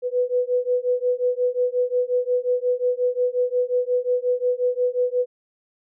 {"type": "beating tone pair", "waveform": "sine", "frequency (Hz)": [493.1, 498.7], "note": ["B4", "B4"], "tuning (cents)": [-3, 17], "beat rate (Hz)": 5.6, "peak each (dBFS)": -22, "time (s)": [0.02, 5.26], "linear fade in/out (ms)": 50, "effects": []}